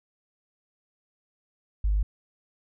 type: tone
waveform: sine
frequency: 50.9 Hz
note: G#1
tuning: 34 cents flat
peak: -20 dBFS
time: 1.84-2.03 s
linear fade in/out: 5 ms
effects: tanh soft clip ceiling -16 dBFS